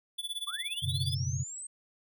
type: tone with tremolo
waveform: square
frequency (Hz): 3458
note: A7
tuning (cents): -31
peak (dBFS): -32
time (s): 0.18-1.15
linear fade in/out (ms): 10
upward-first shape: sine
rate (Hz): 17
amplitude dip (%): 90
type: linear sweep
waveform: sine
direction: up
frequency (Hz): 1100 to 8372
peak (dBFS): -39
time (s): 0.47-1.67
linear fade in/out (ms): 5
type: chord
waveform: sine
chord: F# suspended fourth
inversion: none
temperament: equal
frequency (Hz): 92.5 / 123.47 / 138.59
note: F#2 / B2 / C#3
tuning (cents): 0 / 0 / 0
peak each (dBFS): -34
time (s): 0.82-1.44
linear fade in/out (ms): 20
effects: none